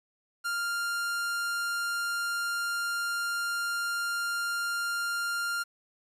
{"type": "tone", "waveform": "45% pulse", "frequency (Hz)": 1396.9, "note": "F6", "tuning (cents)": 0, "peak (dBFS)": -29, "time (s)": [0.44, 5.64], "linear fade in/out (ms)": 20, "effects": ["resampled to 32000 Hz", "10-bit"]}